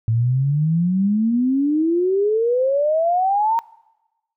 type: exponential sweep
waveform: sine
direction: up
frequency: 110 to 932 Hz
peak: -15 dBFS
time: 0.08-3.59 s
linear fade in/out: 0 ms
effects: noise-tail reverb RT60 1.0 s tail -23 dB re dry